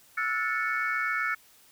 sine chord, F# minor seventh, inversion third, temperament equal with one note detuned, 1318.5 / 1446.2 / 1760 / 2217 Hz, E6 / F#6 / A6 / C#7, 0 / -40 / 0 / 0 cents, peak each -31 dBFS, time 0.17-1.35 s, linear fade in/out 10 ms, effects tanh soft clip ceiling -18 dBFS + white hiss -58 dBFS RMS until 1.71 s

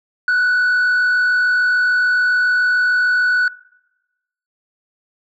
sine tone with frequency modulation, 1480 Hz, F#6, in tune, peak -10 dBFS, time 0.28-3.48 s, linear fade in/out 2 ms, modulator 46.9 Hz, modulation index 0.51, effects noise-tail reverb RT60 1.0 s tail -24 dB re dry + tanh soft clip ceiling -12 dBFS

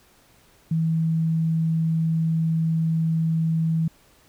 sine tone, 162.1 Hz, E3, 29 cents flat, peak -19 dBFS, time 0.71-3.88 s, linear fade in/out 5 ms, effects pink hiss -57 dBFS RMS until 4.28 s

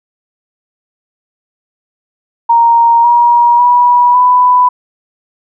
sine tone with pitch steps, 932.3 / 952.4 / 973 / 994 Hz, A#5 / A#5 / B5 / B5, 0 / +37 / -26 / +11 cents, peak -4 dBFS, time 2.49-4.69 s, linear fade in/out 10 ms, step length 550 ms, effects none

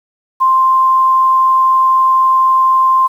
sine tone, 1048 Hz, C6, 2 cents sharp, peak -7 dBFS, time 0.4-3.08 s, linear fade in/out 20 ms, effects 7-bit

